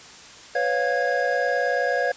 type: tone cluster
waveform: triangle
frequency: 500 / 559 / 705 / 1648 Hz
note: B4 / C#5 / F5 / G#6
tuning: +21 / +14 / +16 / -14 cents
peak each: -24 dBFS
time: 0.55-2.12 s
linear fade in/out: 5 ms
effects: white hiss -44 dBFS RMS until 2.16 s + resampled to 16000 Hz